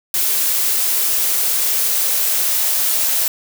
blue noise with high-pass filter sweep, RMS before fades -17 dBFS, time 0.14-3.28 s, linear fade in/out 2 ms, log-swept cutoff 330 to 560 Hz, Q 2.3, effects none

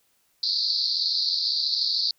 white band-pass noise, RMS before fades -25 dBFS, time 0.43-2.11 s, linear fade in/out 2 ms, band 4100 to 4800 Hz, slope 96 dB/octave, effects white hiss -67 dBFS RMS until 2.18 s

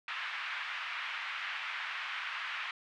white band-pass noise, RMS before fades -39 dBFS, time 0.08-2.71 s, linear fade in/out 2 ms, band 1100 to 2700 Hz, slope 24 dB/octave, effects none

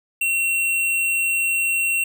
square tone, 2728 Hz, F7, 41 cents flat, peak -19 dBFS, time 0.21-2.04 s, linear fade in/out 5 ms, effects none

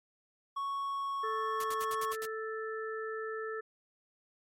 triangle tone with pitch glide, 1108.7 to 1101 Hz, C#6 to C#6, 0 to -12 cents, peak -31 dBFS, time 0.56-2.13 s, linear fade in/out 10 ms, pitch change -12 cents, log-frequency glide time 0.82-1.61 s
harmonic tone, 440 Hz, A4, in tune, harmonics 1 / 3 / 4, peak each -37 / -42 / -43 dBFS, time 1.23-3.61 s, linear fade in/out 10 ms
white noise bursts, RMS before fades -42 dBFS, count 7, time 1.6-2.256 s, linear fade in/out 2 ms, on 38 ms, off 65 ms
effects MP3 64 kbps

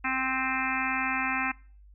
harmonic tone with a mistuned harmonic, 261.6 Hz, C4, in tune, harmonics 1 / 3 / 4 / 5 / 6 / 7 / 8 / 9 / 10, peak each -35 / -35 / -35 / -35 / -35 / -35 / -35 / -35 / -35 dBFS, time 0.04-1.52 s, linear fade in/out 10 ms, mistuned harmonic 9, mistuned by +31 cents, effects noise-tail reverb RT60 0.4 s tail -21 dB re dry + added 50 Hz sine -50 dBFS peak until 1.94 s

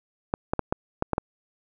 clicks, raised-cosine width 1 ms, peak -9 dBFS, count 7, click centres 0.339 / 0.535 / 0.593 / 0.725 / 1.024 / 1.133 / 1.181 s, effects none

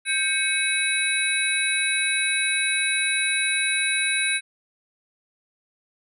sine tone cluster, 1576 / 2216 / 2550 / 3905 / 9860 Hz, G6 / C#7 / D#7 / B7 / D#9, +9 / -1 / +42 / -20 / -17 cents, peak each -27 dBFS, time 0.05-4.41 s, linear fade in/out 50 ms, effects none

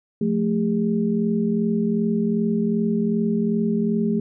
sine tone cluster, 176.5 / 219.1 / 404.6 Hz, F3 / A3 / G#4, +19 / -7 / -45 cents, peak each -25 / -20 / -26 dBFS, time 0.21-4.2 s, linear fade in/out 5 ms, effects none

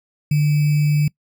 sine tone with sample-and-hold, 148.5 Hz, D3, 20 cents sharp, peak -13 dBFS, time 0.31-1.08 s, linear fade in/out 5 ms, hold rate 2450 Hz, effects noise-tail reverb RT60 0.1 s tail -24 dB re dry

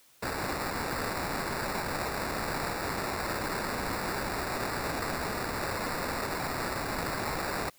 violet noise with sample-and-hold, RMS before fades -33 dBFS, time 0.22-7.7 s, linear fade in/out 10 ms, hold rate 3150 Hz, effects white hiss -61 dBFS RMS until 7.78 s

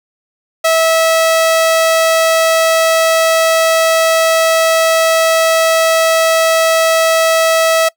sawtooth tone, 650 Hz, E5, 24 cents flat, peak -5 dBFS, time 0.64-7.89 s, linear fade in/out 10 ms, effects noise-tail reverb RT60 0.1 s tail -23 dB re dry

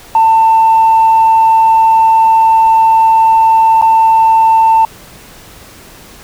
sine tone with dropouts, 894 Hz, A5, 27 cents sharp, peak -3 dBFS, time 0.15-4.85 s, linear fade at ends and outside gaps 2 ms, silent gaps 3.814-3.823 s, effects tanh soft clip ceiling -1 dBFS + pink hiss -36 dBFS RMS until 6.23 s

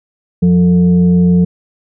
sine tone with frequency modulation, 177 Hz, F3, 23 cents sharp, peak -6 dBFS, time 0.42-1.45 s, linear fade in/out 10 ms, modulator 267 Hz, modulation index 0.4, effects none

